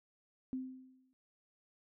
sine tone with exponential decay, 259 Hz, C4, 17 cents flat, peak -34 dBFS, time 0.53-1.13 s, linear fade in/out 0 ms, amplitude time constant 130 ms, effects none

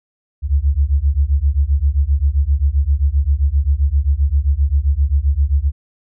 sine beating tone pair, 67 / 74.6 Hz, C2 / D2, +42 / +28 cents, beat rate 7.6 Hz, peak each -15 dBFS, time 0.42-5.72 s, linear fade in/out 50 ms, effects none

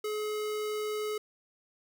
square tone, 424.9 Hz, G#4, 40 cents sharp, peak -32 dBFS, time 0.04-1.18 s, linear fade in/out 5 ms, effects none

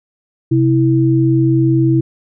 sine tone pair together, 130.81 / 326.8 Hz, C3 / E4, 0 / -15 cents, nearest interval octave + major third, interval 1585 cents, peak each -12 dBFS, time 0.51-2.01 s, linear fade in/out 10 ms, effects none

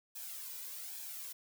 blue noise with flanger, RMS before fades -45 dBFS, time 0.15-1.33 s, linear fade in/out 10 ms, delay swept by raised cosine 1.2 to 2.06 ms, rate 1.2 Hz, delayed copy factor +0.65, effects none

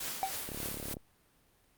white noise with tremolo, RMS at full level -37 dBFS, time 0-0.94 s, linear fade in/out 5 ms, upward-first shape triangle, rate 3.4 Hz, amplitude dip 60%
triangle tone with exponential decay, 771 Hz, G5, 29 cents flat, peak -23 dBFS, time 0.23-0.35 s, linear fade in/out 0 ms, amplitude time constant 25 ms
click train, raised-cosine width 2 ms, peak -28 dBFS, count 18, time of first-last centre 0.49-0.969 s, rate 35.5 Hz
effects pink hiss -68 dBFS RMS until 1.77 s + Opus 48 kbps

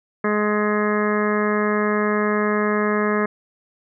harmonic tone, 210 Hz, G#3, 19 cents sharp, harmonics 1 / 2 / 3 / 4 / 5 / 6 / 7 / 8 / 9 / 10, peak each -22 / -22 / -28 / -37 / -28 / -27 / -39 / -28 / -33 / -34 dBFS, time 0.24-3.26 s, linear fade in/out 5 ms, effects none

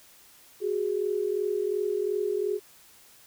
sine tone pair together, 372.5 / 415.3 Hz, F#4 / G#4, +12 / 0 cents, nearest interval major second, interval 188 cents, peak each -29 / -27 dBFS, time 0.6-2.6 s, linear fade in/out 50 ms, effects white hiss -55 dBFS RMS until 3.26 s

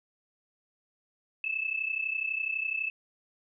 sine tone pair together, 2609 / 2641 Hz, E7 / E7, -18 / +3 cents, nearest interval unison, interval 21 cents, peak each -31 / -33 dBFS, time 1.44-2.9 s, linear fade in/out 2 ms, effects none

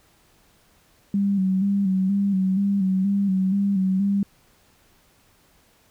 sine tone with vibrato, 194 Hz, G3, 18 cents flat, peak -18 dBFS, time 1.14-4.23 s, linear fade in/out 2 ms, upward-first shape square, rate 2.1 Hz, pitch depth 48 cents each way, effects pink hiss -59 dBFS RMS until 5.9 s

